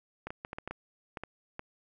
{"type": "clicks", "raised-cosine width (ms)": 0.5, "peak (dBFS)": -23, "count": 10, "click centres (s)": [0.27, 0.305, 0.449, 0.531, 0.585, 0.676, 0.71, 1.172, 1.236, 1.594], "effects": []}